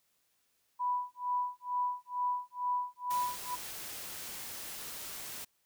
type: tone with tremolo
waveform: sine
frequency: 987.8 Hz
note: B5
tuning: in tune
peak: -28 dBFS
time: 0.79-3.56 s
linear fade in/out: 20 ms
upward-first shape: sine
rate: 2.2 Hz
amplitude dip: 100%
type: noise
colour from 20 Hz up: white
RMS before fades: -43 dBFS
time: 3.1-5.45 s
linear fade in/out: 10 ms
effects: white hiss -75 dBFS RMS until 5.65 s